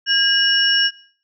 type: tone cluster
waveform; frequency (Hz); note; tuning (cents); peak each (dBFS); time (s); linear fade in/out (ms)
sine; 1619 / 2901 / 5440; G#6 / F#7 / F8; -45 / -35 / -46; -18; 0.06-0.91; 50
effects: noise-tail reverb RT60 0.5 s tail -19 dB re dry

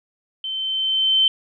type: tone with level ramp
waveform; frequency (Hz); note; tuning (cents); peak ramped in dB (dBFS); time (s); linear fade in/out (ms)
sine; 3089; G7; -26; -25 to -12; 0.44-1.28; 2
effects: none

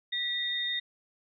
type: tone pair together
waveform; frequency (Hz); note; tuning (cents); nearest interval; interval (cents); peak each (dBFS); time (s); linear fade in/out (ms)
sine; 1948 / 3677; B6 / A#7; -24 / -24; major seventh; 1100; -34 / -30; 0.12-0.8; 10
effects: none

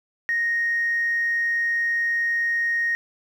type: tone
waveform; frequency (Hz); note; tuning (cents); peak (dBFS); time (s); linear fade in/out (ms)
sine; 1864.7; A#6; 0; -19; 0.29-2.95; 0
effects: tanh soft clip ceiling -16 dBFS + 9-bit

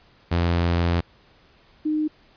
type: tone pair in turn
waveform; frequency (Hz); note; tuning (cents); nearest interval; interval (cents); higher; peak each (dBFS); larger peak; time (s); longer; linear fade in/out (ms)
sawtooth / sine; 85.8 / 306.8; F2 / D#4; -30 / -24; octave + minor seventh; 2206; second; -15 / -20; first; 0.31-1.01 / 1.85-2.08; first; 10
effects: pink hiss -56 dBFS RMS until 2.36 s + resampled to 11025 Hz

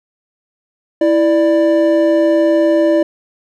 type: tone pair together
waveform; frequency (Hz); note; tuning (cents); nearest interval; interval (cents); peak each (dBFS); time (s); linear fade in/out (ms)
triangle; 329.6 / 590.7; E4 / D5; 0 / +10; minor seventh; 1010; -10; 1.01-3.03; 5
effects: none

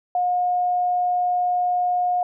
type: tone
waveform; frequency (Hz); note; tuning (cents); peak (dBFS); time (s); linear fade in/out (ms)
sine; 718; F5; +48; -18; 0.15-2.23; 2
effects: none

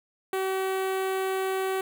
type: tone with notch filter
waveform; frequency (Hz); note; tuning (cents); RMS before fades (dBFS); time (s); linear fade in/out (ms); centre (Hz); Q
sawtooth; 381; G4; -49; -28; 0.33-1.81; 2; 5400; 0.91
effects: none

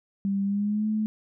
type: tone with pitch glide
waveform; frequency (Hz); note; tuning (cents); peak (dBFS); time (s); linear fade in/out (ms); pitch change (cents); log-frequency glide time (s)
sine; 197.5 to 215.4; G3 to A3; +13 to -37; -23; 0.25-1.06; 0; +150; 0.44-0.87
effects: none

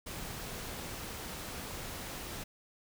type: noise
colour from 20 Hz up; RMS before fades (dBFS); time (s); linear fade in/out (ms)
pink; -42; 0.06-2.44; 10
effects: none

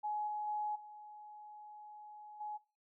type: tone with level steps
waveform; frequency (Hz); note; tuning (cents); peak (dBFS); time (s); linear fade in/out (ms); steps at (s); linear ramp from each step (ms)
sine; 842; G#5; +24; -35 / -37 / -35 / -50 / -40; 0.03-2.58; 20; 0.27 / 0.47 / 0.75 / 2.4; 10
effects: noise-tail reverb RT60 0.3 s tail -17 dB re dry

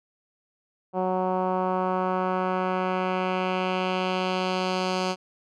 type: tone with low-pass filter sweep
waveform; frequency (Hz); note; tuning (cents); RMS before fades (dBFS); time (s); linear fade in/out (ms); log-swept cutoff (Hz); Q
10% pulse; 185; F#3; 0; -26; 0.93-5.16; 50; 780 to 5300; 1.5
effects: none

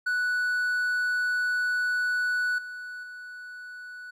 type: tone with level steps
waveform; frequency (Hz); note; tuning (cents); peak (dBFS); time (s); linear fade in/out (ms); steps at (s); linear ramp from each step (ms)
triangle; 1480; F#6; 0; -22 / -34 / -37; 0.06-4.11; 10; 2.58 / 3.03; 5
effects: none

